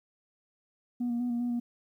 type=tone with pitch steps; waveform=sine; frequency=243.2 / 237.2 / 245.1 / 237.5 / 242.8 / 238.9 Hz; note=B3 / A#3 / B3 / A#3 / B3 / A#3; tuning=-26 / +30 / -13 / +33 / -29 / +43 cents; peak=-26 dBFS; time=1-1.6 s; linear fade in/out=10 ms; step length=100 ms; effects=tanh soft clip ceiling -26 dBFS + 11-bit